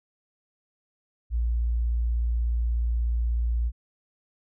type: tone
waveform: sine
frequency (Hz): 58.27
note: A#1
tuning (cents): 0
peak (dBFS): -22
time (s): 1.3-3.72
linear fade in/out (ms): 50
effects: none